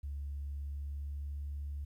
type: tone with pitch glide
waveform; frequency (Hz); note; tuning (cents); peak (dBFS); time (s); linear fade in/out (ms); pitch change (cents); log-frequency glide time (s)
sine; 71 to 71.87; C#2 to D2; +42 to -37; -36; 0.03-1.85; 10; +21; 0.49-1.52
effects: tanh soft clip ceiling -33 dBFS + 12-bit